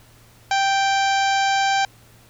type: harmonic tone with a mistuned harmonic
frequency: 784 Hz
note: G5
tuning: in tune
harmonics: 1 / 2 / 3 / 4 / 5 / 6 / 7 / 8 / 9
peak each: -18 / -24 / -28 / -30 / -32 / -34 / -35 / -36 / -37 dBFS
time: 0.51-1.85 s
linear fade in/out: 2 ms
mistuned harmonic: 7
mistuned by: -16 cents
effects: added 115 Hz sine -52 dBFS peak until 2.29 s + pink hiss -52 dBFS RMS until 2.29 s